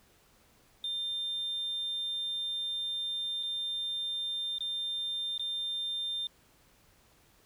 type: tone with dropouts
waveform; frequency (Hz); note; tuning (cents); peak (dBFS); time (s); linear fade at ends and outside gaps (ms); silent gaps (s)
sine; 3600; A7; +39; -30; 0.84-6.27; 2; 3.429-3.433 / 4.584-4.606 / 5.379-5.395
effects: tanh soft clip ceiling -30 dBFS + pink hiss -64 dBFS RMS until 7.45 s